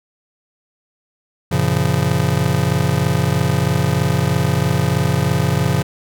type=chord; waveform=square; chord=Gb major seventh; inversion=none; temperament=just; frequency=92.5 / 115.62 / 138.75 / 173.43 Hz; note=Gb2 / Bb2 / Db3 / F3; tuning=0 / -14 / +2 / -12 cents; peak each=-23 / -22 / -19 / -21 dBFS; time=1.51-5.83 s; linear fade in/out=10 ms; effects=none